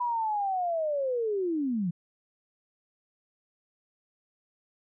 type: linear sweep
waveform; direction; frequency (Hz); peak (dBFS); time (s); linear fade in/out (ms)
sine; down; 987 to 161.8; -26; 0-1.91; 10
effects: none